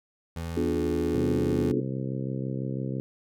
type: tone with vibrato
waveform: 25% pulse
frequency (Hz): 82.9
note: E2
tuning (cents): +10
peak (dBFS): -28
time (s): 0.36-1.72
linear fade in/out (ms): 5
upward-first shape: sine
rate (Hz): 1.2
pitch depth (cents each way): 11
type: chord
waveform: sine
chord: B diminished seventh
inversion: none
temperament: just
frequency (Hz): 246.9 / 296.3 / 355.6 / 426.7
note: B3 / D4 / F4 / Ab4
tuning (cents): 0 / +15 / +31 / +47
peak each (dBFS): -30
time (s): 0.56-1.81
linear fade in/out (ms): 10
type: harmonic tone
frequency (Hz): 66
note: C2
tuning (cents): +16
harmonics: 2 / 3 / 4 / 5 / 6 / 7 / 8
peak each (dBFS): -31 / -35 / -37 / -39 / -41 / -42 / -43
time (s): 1.15-3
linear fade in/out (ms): 0
effects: none